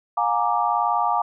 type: chord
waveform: sine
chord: Bb dominant seventh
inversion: second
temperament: equal with one note detuned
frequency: 711.9 / 830.6 / 932.3 / 1174.7 Hz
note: F5 / Ab5 / Bb5 / D6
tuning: +33 / 0 / 0 / 0 cents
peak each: -24 dBFS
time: 0.17-1.22 s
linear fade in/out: 5 ms
effects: none